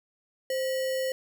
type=tone with sample-and-hold; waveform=sine; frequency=523.3 Hz; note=C5; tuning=in tune; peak=-26 dBFS; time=0.5-1.12 s; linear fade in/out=2 ms; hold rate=2450 Hz; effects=none